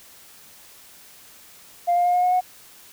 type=tone with pitch steps; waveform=sine; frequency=698.5 / 705 / 711.5 / 718.1 / 724.8 / 731.5 Hz; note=F5 / F5 / F5 / F5 / F#5 / F#5; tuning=0 / +16 / +32 / +48 / -36 / -20 cents; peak=-15 dBFS; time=1.87-2.41 s; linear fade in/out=20 ms; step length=90 ms; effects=tanh soft clip ceiling -13 dBFS + white hiss -48 dBFS RMS until 2.92 s